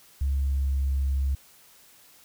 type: tone with pitch glide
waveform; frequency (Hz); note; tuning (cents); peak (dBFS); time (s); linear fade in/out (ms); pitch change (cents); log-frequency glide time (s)
sine; 68.9 to 68.11; C#2 to C#2; -10 to -30; -21; 0.21-1.35; 5; -20; 0.31-0.77
effects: tanh soft clip ceiling -19 dBFS + white hiss -55 dBFS RMS until 2.24 s